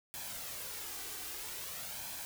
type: noise with flanger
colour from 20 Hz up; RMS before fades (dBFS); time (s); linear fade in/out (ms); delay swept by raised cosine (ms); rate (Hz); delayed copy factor
white; -43; 0.14-2.25; 0; 1.2 to 2.6; 0.51; +0.5
effects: none